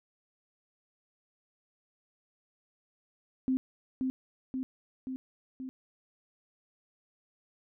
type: tone with echo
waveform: sine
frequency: 260.1 Hz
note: C4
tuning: 10 cents flat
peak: -25 dBFS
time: 3.48-3.57 s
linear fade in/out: 0 ms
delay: 530 ms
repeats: 4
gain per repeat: -3 dB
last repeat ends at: 5.69 s
effects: none